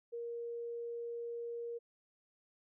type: tone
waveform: sine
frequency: 470 Hz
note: A#4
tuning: 14 cents sharp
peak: -39 dBFS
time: 0.12-1.79 s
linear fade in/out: 20 ms
effects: none